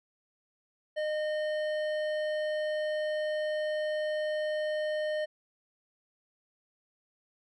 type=tone with hard clipping; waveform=sine; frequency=612 Hz; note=D#5; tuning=29 cents flat; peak=-31 dBFS; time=0.96-5.26 s; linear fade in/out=20 ms; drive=11 dB; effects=resampled to 22050 Hz